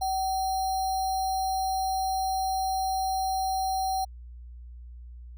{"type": "tone with sample-and-hold", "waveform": "sine", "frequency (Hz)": 760, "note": "F#5", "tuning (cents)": 46, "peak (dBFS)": -25, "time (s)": [0.01, 4.05], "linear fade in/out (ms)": 10, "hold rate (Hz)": 4900, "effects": ["added 60 Hz sine -41 dBFS peak until 5.37 s"]}